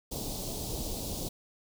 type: band-stop noise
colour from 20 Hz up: pink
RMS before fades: -36 dBFS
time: 0.11-1.29 s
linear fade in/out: 10 ms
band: 760 to 3700 Hz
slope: 24 dB/octave
effects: none